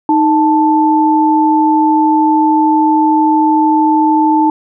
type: tone pair together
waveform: sine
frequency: 311.1 / 879.9 Hz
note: D#4 / A5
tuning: 0 / 0 cents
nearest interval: octave + tritone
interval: 1800 cents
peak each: -10 dBFS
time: 0.09-4.5 s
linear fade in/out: 2 ms
effects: none